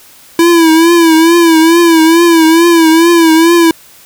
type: tone with vibrato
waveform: square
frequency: 331 Hz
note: E4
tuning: 7 cents sharp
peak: -4 dBFS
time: 0.39-3.71 s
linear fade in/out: 2 ms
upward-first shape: triangle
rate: 2.3 Hz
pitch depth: 80 cents each way
effects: white hiss -39 dBFS RMS until 4.05 s